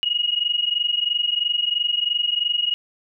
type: tone pair together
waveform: sine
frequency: 2876 / 2899 Hz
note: F#7 / F#7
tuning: -50 / -36 cents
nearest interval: unison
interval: 14 cents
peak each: -22 dBFS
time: 0.03-2.74 s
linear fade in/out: 0 ms
effects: none